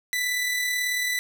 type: tone with amplitude modulation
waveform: sawtooth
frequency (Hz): 1985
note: B6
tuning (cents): +8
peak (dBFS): -19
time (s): 0.13-1.19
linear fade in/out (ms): 0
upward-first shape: sine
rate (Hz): 38.3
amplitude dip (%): 30
effects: none